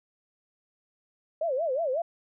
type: tone with vibrato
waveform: sine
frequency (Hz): 587.3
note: D5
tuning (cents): 0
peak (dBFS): -25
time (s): 1.41-2.02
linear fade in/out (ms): 5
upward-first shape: sine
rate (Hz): 5.5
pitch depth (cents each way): 260
effects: none